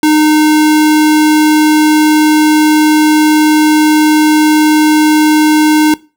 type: tone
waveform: square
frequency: 306.4 Hz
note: D#4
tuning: 27 cents flat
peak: -6 dBFS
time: 0.03-5.94 s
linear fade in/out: 2 ms
effects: noise-tail reverb RT60 0.3 s tail -20 dB re dry